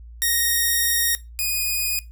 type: tone pair in turn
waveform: 5% pulse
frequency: 1864.7 / 2477 Hz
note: A#6 / D#7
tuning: 0 / -8 cents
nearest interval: perfect fourth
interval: 492 cents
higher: second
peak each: -8 / -12 dBFS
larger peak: first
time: 0.22-1.15 / 1.39-1.99 s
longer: first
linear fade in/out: 0 ms
effects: noise-tail reverb RT60 0.2 s tail -17 dB re dry + added 58 Hz sine -38 dBFS peak until 2.11 s